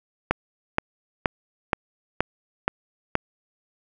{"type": "click train", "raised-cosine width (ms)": 0.5, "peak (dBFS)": -4, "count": 7, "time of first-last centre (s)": [0.31, 3.154], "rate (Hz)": 2.11, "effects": []}